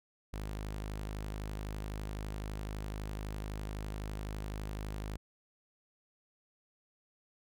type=tone; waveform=sawtooth; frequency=51.91 Hz; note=G#1; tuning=in tune; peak=-34 dBFS; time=0.33-5.17 s; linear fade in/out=5 ms; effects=none